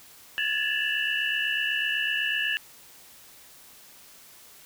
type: tone cluster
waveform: sine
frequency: 1683 / 1751 / 2689 / 2916 Hz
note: G#6 / A6 / E7 / F#7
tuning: +23 / -9 / +34 / -26 cents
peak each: -30 dBFS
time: 0.38-2.57 s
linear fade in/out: 0 ms
effects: white hiss -51 dBFS RMS until 4.65 s